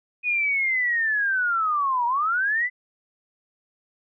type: linear two-way sweep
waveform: sine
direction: down then up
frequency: 2489 to 932.3 to 2035 Hz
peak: -20 dBFS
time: 0.23-2.7 s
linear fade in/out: 50 ms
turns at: 2.06 s
effects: none